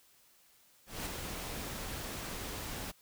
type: noise with ADSR envelope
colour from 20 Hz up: pink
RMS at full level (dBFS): -37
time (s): 0.86-2.92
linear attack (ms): 200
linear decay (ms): 8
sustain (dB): -4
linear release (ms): 18
effects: white hiss -65 dBFS RMS until 3.01 s